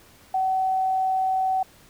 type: tone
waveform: sine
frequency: 757 Hz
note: F#5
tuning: 39 cents sharp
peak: -20 dBFS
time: 0.34-1.63 s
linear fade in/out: 5 ms
effects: pink hiss -53 dBFS RMS until 1.89 s